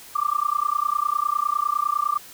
sine tone with amplitude modulation, 1181 Hz, D6, 9 cents sharp, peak -16 dBFS, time 0.15-2.18 s, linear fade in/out 10 ms, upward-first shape sine, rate 29.9 Hz, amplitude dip 100%, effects white hiss -44 dBFS RMS until 2.33 s

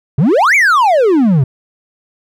triangle exponential two-way sweep, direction up then down, 123.47 to 2365 to 123.47 Hz, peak -5 dBFS, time 0.18-1.44 s, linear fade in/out 5 ms, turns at 0.55 s, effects none

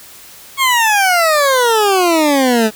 20% pulse exponential sweep, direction down, 1106 to 211.5 Hz, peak -5 dBFS, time 0.57-2.71 s, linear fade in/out 50 ms, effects white hiss -38 dBFS RMS until 2.75 s

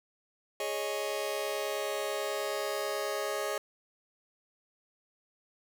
sawtooth chord, Ab suspended fourth, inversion none, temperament just, 415.3 / 553.7 / 623 Hz, Ab4 / Db5 / Eb5, 0 / -2 / +2 cents, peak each -32 dBFS, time 0.6-3.58 s, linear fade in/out 2 ms, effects none

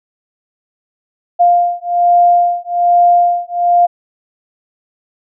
sine beating tone pair, 700 / 701.2 Hz, F5 / F5, +4 / +7 cents, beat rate 1.2 Hz, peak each -11 dBFS, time 1.39-3.87 s, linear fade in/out 20 ms, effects none

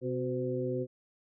harmonic tone with a mistuned harmonic, 127.8 Hz, C3, 40 cents flat, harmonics 1 / 2 / 3 / 4, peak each -36 / -37 / -34 / -36 dBFS, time 0.01-0.87 s, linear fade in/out 50 ms, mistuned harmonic 3, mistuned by -50 cents, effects none

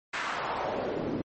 pink noise with band-pass filter sweep, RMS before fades -32 dBFS, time 0.13-1.22 s, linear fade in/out 10 ms, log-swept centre 1700 to 270 Hz, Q 1.7, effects MP3 32 kbps

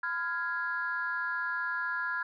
sine chord, F diminished, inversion second, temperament equal with one note detuned, 1010.9 / 1396.9 / 1661.2 Hz, Cb6 / F6 / Ab6, +40 / 0 / 0 cents, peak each -37 / -33 / -33 dBFS, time 0.03-2.23 s, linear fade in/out 5 ms, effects tanh soft clip ceiling -22 dBFS

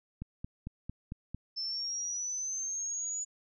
click train, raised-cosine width 5 ms, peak -26 dBFS, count 6, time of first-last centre 0.22-1.346 s, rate 4.44 Hz
sine linear sweep, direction up, 5274 to 6920 Hz, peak -33 dBFS, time 1.56-3.25 s, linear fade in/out 20 ms
effects none

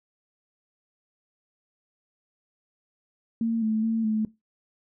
sine tone with pitch steps, 228.1 / 218.5 / 225.2 / 216.9 Hz, A#3 / A3 / A3 / A3, -37 / -12 / +40 / -25 cents, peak -22 dBFS, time 3.41-4.25 s, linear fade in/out 2 ms, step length 210 ms, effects noise-tail reverb RT60 0.2 s tail -19 dB re dry

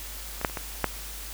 clicks, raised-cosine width 0.5 ms, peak -19 / -7 / -25 / -16 / -7 dBFS, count 5, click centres 0.414 / 0.448 / 0.498 / 0.572 / 0.843 s, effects added 50 Hz sine -40 dBFS peak until 1.33 s + white hiss -40 dBFS RMS until 1.33 s

